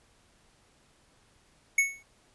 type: tone with exponential decay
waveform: square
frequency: 2210 Hz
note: C#7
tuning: 6 cents flat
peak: -19 dBFS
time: 1.78-2.03 s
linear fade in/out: 5 ms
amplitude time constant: 53 ms
effects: pink hiss -64 dBFS RMS until 2.34 s + resampled to 24000 Hz